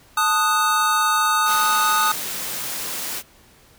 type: chord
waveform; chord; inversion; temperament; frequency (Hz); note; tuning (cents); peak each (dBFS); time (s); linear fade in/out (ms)
square; D# diminished; second; equal with one note detuned; 877.5 / 1244.5 / 1480; A5 / D#6 / F#6; -5 / 0 / 0; -24 / -19 / -25; 0.17-2.12; 5
type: high-pass noise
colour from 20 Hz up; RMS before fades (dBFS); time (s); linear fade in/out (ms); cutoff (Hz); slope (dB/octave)
white; -28; 1.45-3.23; 50; 120; 48
effects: pink hiss -52 dBFS RMS until 3.78 s